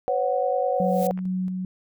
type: chord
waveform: sine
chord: B suspended second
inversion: none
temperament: equal with one note detuned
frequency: 504.8 / 554.4 / 740 Hz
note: B4 / C#5 / F#5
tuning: +38 / 0 / 0 cents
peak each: -25 dBFS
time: 0.08-1.11 s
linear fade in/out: 0 ms
type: noise with exponential growth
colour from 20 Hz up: blue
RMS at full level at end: -33 dBFS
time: 0.75-1.07 s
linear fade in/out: 2 ms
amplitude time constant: 68 ms
type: tone with tremolo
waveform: sine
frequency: 185 Hz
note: F#3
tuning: in tune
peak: -23 dBFS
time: 0.8-1.65 s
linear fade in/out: 2 ms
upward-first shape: square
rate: 2.2 Hz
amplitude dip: 30%
type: clicks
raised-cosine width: 0.5 ms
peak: -29 dBFS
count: 2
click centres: 1.176 / 1.19 s
effects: none